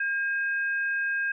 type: tone pair together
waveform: sine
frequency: 1612 / 2550 Hz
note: G6 / D#7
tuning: +48 / +42 cents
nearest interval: minor sixth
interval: 794 cents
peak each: -25 / -37 dBFS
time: 0-1.32 s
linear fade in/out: 5 ms
effects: none